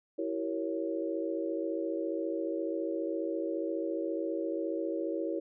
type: chord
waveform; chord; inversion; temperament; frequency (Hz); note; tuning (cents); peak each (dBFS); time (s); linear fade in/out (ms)
sine; E diminished seventh; none; equal with one note detuned; 329.6 / 384.2 / 466.2 / 554.4; E4 / G4 / Bb4 / Db5; 0 / -35 / 0 / 0; -34 / -38 / -38 / -37; 0.18-5.4; 10
effects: none